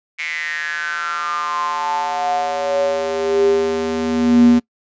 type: tone with high-pass filter sweep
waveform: square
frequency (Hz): 80.4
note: E2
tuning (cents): -43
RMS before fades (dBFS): -18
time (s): 0.18-4.6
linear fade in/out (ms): 20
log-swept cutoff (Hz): 2200 to 220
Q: 8.8
effects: noise-tail reverb RT60 0.1 s tail -23 dB re dry + resampled to 16000 Hz